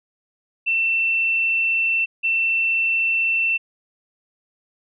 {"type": "tone pair in turn", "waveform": "sine", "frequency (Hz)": [2686, 2686], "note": ["E7", "E7"], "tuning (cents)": [32, 32], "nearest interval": "unison", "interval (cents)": 0, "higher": "neither", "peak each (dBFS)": -17, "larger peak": "neither", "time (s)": [[0.66, 2.06], [2.23, 3.58]], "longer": "first", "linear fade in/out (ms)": 20, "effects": []}